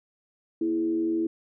sine tone with frequency modulation, 329.6 Hz, E4, in tune, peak -23 dBFS, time 0.61-1.27 s, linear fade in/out 5 ms, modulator 87.9 Hz, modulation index 0.49, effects none

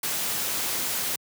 white noise, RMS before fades -28 dBFS, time 0.03-1.16 s, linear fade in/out 5 ms, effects high-pass 100 Hz 12 dB/octave

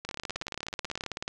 two click trains, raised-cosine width 0.2 ms, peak -16 / -20 dBFS, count 23 / 17, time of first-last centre 0.09-1.279 / 0.05-1.038 s, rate 18.5 / 16.2 Hz, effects resampled to 24000 Hz + 8-bit

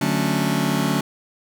sawtooth chord, D major seventh, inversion none, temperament just, 146.83 / 183.54 / 220.2 / 275.3 Hz, D3 / F#3 / A3 / C#4, 0 / -14 / +2 / -12 cents, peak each -20 dBFS, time 0.01-1.01 s, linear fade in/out 5 ms, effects none

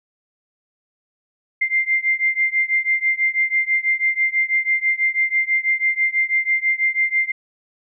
sine beating tone pair, 2093 / 2099.1 Hz, C7 / C7, 0 / +5 cents, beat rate 6.1 Hz, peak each -19 / -20 dBFS, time 1.61-7.32 s, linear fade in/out 10 ms, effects none

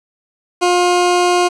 20% pulse tone, 355.6 Hz, F4, 31 cents sharp, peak -6 dBFS, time 0.61-1.49 s, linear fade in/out 20 ms, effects resampled to 22050 Hz + 7-bit

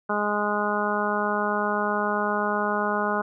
harmonic tone, 207.7 Hz, G#3, in tune, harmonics 1 / 2 / 3 / 4 / 5 / 6 / 7, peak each -30 / -30 / -30 / -30 / -30 / -30 / -30 dBFS, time 0.09-3.22 s, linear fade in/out 10 ms, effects none

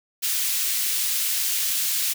white high-pass noise, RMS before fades -24 dBFS, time 0.22-2.14 s, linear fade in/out 20 ms, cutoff 2400 Hz, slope 12 dB/octave, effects none

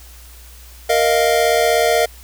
square chord, Bb suspended fourth, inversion none, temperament equal, 466.2 / 622.3 / 698.5 Hz, Bb4 / Eb5 / F5, 0 / 0 / 0 cents, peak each -18 dBFS, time 0.89-2.06 s, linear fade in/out 10 ms, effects added 60 Hz sine -39 dBFS peak until 2.23 s + white hiss -44 dBFS RMS until 2.23 s

